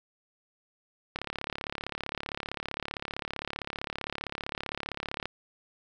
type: click train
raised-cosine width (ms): 0.3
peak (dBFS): -17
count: 146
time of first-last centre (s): 1.16-5.256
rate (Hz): 35.4
effects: none